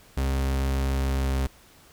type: tone with pitch glide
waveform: 40% pulse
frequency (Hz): 67.1 to 66.71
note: C2 to C2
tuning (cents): +44 to +34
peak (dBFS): -22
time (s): 0.17-1.47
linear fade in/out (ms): 5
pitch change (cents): -10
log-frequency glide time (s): 0.95-1.35
effects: pink hiss -54 dBFS RMS until 1.92 s